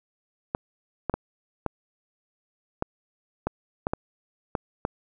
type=clicks; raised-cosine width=1 ms; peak=-11 dBFS; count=10; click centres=0.549 / 1.097 / 1.14 / 1.663 / 2.824 / 3.47 / 3.869 / 3.935 / 4.552 / 4.851 s; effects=none